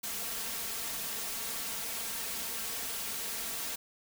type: noise with comb filter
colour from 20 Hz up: white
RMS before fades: -37 dBFS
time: 0.03-3.76 s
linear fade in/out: 10 ms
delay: 4.4 ms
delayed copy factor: +0.6
effects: none

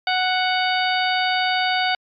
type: harmonic tone with a mistuned harmonic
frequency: 740 Hz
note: F#5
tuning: in tune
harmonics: 1 / 2 / 3 / 4 / 5 / 6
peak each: -21 / -24 / -26 / -27 / -28 / -29 dBFS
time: 0.07-1.95 s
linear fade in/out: 2 ms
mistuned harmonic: 6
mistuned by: +64 cents
effects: MP3 96 kbps

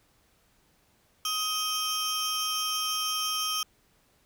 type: tone cluster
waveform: 35% pulse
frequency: 1260 / 3147 / 5550 Hz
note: D#6 / G7 / F8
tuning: +21 / +6 / -12 cents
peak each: -31 / -29 / -31 dBFS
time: 1.25-3.63 s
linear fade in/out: 2 ms
effects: pink hiss -66 dBFS RMS until 4.25 s

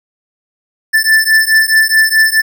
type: beating tone pair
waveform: square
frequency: 1760 / 1764.7 Hz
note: A6 / A6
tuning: 0 / +5 cents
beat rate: 4.7 Hz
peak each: -11 dBFS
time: 0.93-2.42 s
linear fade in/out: 20 ms
effects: none

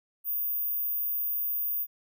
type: tone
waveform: sine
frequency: 14917 Hz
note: A#9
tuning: in tune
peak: -27 dBFS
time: 0.24-1.87 s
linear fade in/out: 50 ms
effects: none

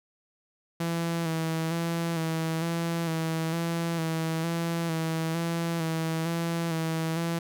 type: tone with vibrato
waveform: sawtooth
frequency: 164.81 Hz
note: E3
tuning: in tune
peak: -23 dBFS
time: 0.8-7.39 s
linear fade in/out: 5 ms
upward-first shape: square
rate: 1.1 Hz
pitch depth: 30 cents each way
effects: none

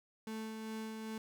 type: tone with tremolo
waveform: 35% pulse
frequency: 220 Hz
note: A3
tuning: in tune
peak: -38 dBFS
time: 0.27-1.18 s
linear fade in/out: 2 ms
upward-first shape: sine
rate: 2.5 Hz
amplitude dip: 30%
effects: none

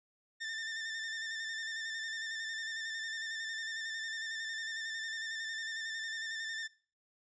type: tone with vibrato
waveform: sawtooth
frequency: 1792 Hz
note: A6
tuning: 31 cents sharp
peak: -34 dBFS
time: 0.4-6.68 s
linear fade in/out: 20 ms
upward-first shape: square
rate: 11 Hz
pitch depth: 26 cents each way
effects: noise-tail reverb RT60 0.4 s tail -20 dB re dry + resampled to 16000 Hz

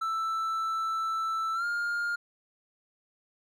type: tone with pitch glide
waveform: triangle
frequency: 1324 to 1410.9 Hz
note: E6 to F6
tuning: +7 to +17 cents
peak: -26 dBFS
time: 0.01-2.16 s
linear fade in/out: 10 ms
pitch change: +110 cents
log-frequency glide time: 1.54-1.65 s
effects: none

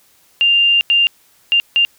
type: tone bursts at uneven times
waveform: sine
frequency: 2794 Hz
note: F7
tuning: in tune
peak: -9 dBFS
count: 4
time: 0.41-0.81 / 0.9-1.07 / 1.52-1.6 / 1.76-1.85 s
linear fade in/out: 0 ms
effects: white hiss -53 dBFS RMS until 1.98 s

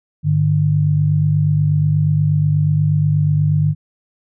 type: tone pair together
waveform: sine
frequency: 101.9 / 150.21 Hz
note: G#2 / D3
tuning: -32 / +39 cents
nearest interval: perfect fifth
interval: 671 cents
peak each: -18 / -13 dBFS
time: 0.23-3.75 s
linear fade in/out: 50 ms
effects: none

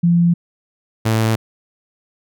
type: tone pair in turn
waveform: sine / sawtooth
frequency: 171.7 / 111.28 Hz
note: F3 / A2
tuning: -29 / +20 cents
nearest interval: minor sixth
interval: 751 cents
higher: first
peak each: -10 dBFS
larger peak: neither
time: 0.03-0.34 / 1.05-1.36 s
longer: neither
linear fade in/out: 10 ms
effects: none

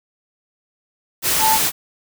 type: tone in noise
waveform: sine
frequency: 880 Hz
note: A5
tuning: in tune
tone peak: -14 dBFS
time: 1.39-1.59 s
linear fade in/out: 50 ms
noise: white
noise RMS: -18 dBFS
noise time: 1.22-1.72 s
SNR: +1 dB
effects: none

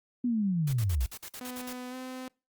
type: linear sweep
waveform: sine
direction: down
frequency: 251.2 to 52 Hz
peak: -25 dBFS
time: 0.24-1.06 s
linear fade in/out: 5 ms
type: noise bursts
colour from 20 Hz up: white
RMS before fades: -42 dBFS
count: 10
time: 0.67-1.73 s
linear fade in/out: 5 ms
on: 61 ms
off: 50 ms
type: tone with pitch glide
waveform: sawtooth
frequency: 250.2 to 256.9 Hz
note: B3 to C4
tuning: +23 to -32 cents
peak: -34 dBFS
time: 1.41-2.28 s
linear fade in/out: 2 ms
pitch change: +45 cents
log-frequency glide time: 1.9-1.95 s
effects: noise-tail reverb RT60 0.3 s tail -24 dB re dry + Opus 32 kbps

